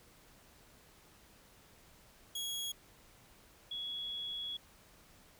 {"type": "tone pair in turn", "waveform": ["sawtooth", "sine"], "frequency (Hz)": [3322, 3357], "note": ["G#7", "G#7"], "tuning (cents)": [0, 18], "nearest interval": "unison", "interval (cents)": 18, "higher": "second", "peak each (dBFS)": [-34, -38], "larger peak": "first", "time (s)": [[2.35, 2.72], [3.71, 4.57]], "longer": "second", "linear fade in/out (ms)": 5, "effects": ["pink hiss -62 dBFS RMS until 5.39 s"]}